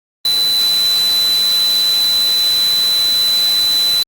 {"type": "tone in noise", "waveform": "sine", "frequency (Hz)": 4000, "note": "B7", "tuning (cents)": 21, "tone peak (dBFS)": -11, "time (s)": [0.25, 4.03], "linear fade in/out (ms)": 2, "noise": "white", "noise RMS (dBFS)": -24, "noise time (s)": [0.25, 4.03], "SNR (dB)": 10, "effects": ["Opus 32 kbps"]}